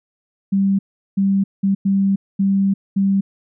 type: tone bursts at uneven times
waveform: sine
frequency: 195.8 Hz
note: G3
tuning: 2 cents flat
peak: -13 dBFS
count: 6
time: 0.52-0.79 / 1.17-1.44 / 1.63-1.75 / 1.85-2.16 / 2.39-2.74 / 2.96-3.21 s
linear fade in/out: 10 ms
effects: none